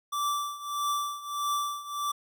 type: tone with tremolo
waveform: square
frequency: 1166 Hz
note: D6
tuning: 13 cents flat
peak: -26 dBFS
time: 0.12-2.12 s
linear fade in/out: 10 ms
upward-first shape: triangle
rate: 1.6 Hz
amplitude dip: 85%
effects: none